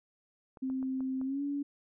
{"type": "clicks", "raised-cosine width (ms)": 1, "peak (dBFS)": -36, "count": 5, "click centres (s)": [0.572, 0.7, 0.828, 1.006, 1.214]}
{"type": "tone with pitch glide", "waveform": "sine", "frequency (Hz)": [262.2, 284.3], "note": ["C4", "C#4"], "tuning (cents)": [4, 44], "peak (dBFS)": -31, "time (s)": [0.62, 1.63], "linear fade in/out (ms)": 10, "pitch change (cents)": 140, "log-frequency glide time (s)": [1.24, 1.42]}
{"effects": []}